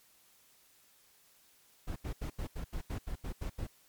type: noise bursts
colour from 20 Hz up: brown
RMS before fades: -37 dBFS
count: 11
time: 1.87-3.67 s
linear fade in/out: 10 ms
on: 90 ms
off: 81 ms
effects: white hiss -65 dBFS RMS until 3.88 s + MP3 96 kbps